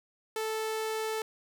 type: tone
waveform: sawtooth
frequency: 439 Hz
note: A4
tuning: 4 cents flat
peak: -27 dBFS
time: 0.36-1.22 s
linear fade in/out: 2 ms
effects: none